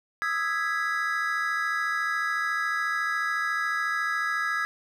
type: chord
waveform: triangle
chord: E major seventh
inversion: third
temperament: equal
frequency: 1244.5 / 1318.5 / 1661.2 / 1975.5 Hz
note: D#6 / E6 / G#6 / B6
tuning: 0 / 0 / 0 / 0 cents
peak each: -31 / -30 / -26 / -32 dBFS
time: 0.22-4.65 s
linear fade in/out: 0 ms
effects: none